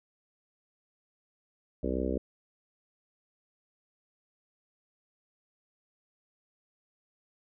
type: harmonic tone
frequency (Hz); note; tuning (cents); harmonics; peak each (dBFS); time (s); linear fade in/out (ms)
64.4; C2; -27; 1 / 3 / 4 / 5 / 6 / 7 / 8 / 9; -35 / -37 / -35 / -36 / -37 / -37 / -39 / -40; 1.83-2.18; 5
effects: none